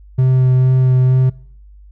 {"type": "tone with vibrato", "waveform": "triangle", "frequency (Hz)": 128.8, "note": "C3", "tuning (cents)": -27, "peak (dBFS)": -7, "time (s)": [0.18, 1.3], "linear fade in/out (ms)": 10, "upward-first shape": "sine", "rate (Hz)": 2.2, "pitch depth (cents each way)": 12, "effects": ["noise-tail reverb RT60 0.7 s tail -24 dB re dry", "added 50 Hz sine -38 dBFS peak until 1.91 s"]}